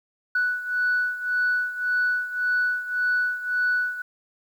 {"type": "beating tone pair", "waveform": "sine", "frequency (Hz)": [1480, 1481.8], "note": ["F#6", "F#6"], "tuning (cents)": [0, 2], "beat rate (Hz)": 1.8, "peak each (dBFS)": [-22, -26], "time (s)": [0.35, 4.02], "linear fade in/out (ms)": 5, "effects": ["tanh soft clip ceiling -16 dBFS", "9-bit"]}